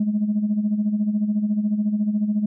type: tone with tremolo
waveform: sine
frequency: 210.2 Hz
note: G#3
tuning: 21 cents sharp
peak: -15 dBFS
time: 0-2.46 s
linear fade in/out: 5 ms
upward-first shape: sine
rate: 14 Hz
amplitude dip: 65%
effects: tanh soft clip ceiling -13 dBFS